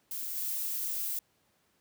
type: noise with level steps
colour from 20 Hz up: violet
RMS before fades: -37 / -34 dBFS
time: 0.11-1.19 s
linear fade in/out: 2 ms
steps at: 0.35 s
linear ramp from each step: 20 ms
effects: pink hiss -71 dBFS RMS until 1.8 s + high-pass 100 Hz 12 dB/octave